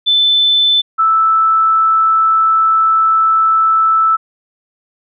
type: tone pair in turn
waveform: sine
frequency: 3520 / 1316.2 Hz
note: A7 / E6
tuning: 0 / -3 cents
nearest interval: octave + perfect fourth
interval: 1703 cents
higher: first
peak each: -8 dBFS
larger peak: neither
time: 0.06-0.82 / 0.98-4.17 s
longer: second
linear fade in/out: 20 ms
effects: none